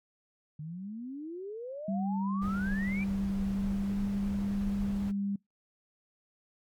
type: exponential sweep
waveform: sine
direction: up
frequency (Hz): 146.83 to 2396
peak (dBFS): -37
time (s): 0.59-3.04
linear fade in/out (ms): 5
type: tone with pitch glide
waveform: sine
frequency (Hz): 196 to 199.66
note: G3 to G3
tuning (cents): 0 to +32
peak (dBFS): -29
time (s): 1.88-5.36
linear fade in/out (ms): 5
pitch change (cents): +32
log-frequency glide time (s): 3.5-4.04
type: noise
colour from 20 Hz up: brown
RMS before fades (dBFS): -39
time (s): 2.41-5.12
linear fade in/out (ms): 20
effects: noise-tail reverb RT60 0.2 s tail -26 dB re dry + MP3 96 kbps